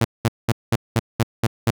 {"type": "tone bursts", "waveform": "sawtooth", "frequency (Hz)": 115.2, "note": "A#2", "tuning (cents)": -20, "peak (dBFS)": -11, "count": 8, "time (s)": [0.01, 1.706], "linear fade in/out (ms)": 5, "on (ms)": 37, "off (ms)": 200, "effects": []}